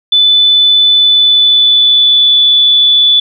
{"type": "tone with pitch glide", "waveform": "sine", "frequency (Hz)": [3498, 3466], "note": ["A7", "A7"], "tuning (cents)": [-11, -27], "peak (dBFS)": -4, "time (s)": [0.12, 3.2], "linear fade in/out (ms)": 5, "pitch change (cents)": -16, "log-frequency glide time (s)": [0.9, 2.4], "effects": []}